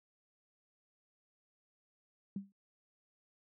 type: tone with exponential decay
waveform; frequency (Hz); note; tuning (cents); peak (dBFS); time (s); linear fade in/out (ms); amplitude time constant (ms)
sine; 197.1; G3; +10; -33; 2.36-2.52; 2; 34
effects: high-pass 100 Hz 12 dB/octave